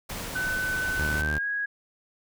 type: noise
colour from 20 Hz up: pink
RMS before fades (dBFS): -35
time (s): 0.09-1.22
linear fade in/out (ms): 10
type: tone with pitch glide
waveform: sine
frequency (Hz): 1509 to 1655.1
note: F#6 to G#6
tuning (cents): +34 to -6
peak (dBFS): -26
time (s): 0.35-1.66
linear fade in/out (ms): 10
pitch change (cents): +160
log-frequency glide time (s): 1.15-1.46
type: tone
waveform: sawtooth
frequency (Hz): 75.6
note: D#2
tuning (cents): -49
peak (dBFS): -24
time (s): 0.99-1.38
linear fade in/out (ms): 0
effects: none